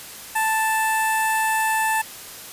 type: tone with notch filter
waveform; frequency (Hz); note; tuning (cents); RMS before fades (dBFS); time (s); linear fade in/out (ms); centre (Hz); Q
15% pulse; 880; A5; 0; -21; 0.35-2.02; 10; 4000; 0.54
effects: white hiss -38 dBFS RMS until 2.52 s + resampled to 32000 Hz